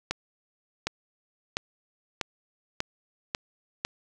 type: accelerating click train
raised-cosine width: 0.2 ms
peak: -10 dBFS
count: 7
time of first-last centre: 0.11-3.85 s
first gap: 760 ms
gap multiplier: 0.92
effects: none